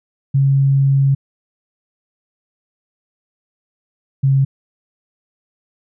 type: tone pair in turn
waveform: sine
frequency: 137.2 / 135.86 Hz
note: C#3 / C#3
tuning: -17 / -34 cents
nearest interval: unison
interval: 17 cents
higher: first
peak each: -10 dBFS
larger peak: neither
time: 0.34-1.15 / 4.23-4.45 s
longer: first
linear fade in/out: 10 ms
effects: none